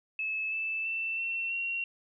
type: tone with pitch steps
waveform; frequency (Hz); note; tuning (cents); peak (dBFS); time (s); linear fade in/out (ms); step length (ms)
sine; 2600 / 2635 / 2670 / 2706 / 2742; E7 / E7 / E7 / E7 / F7; -24 / -1 / +22 / +45 / -32; -30; 0.19-1.84; 2; 330
effects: none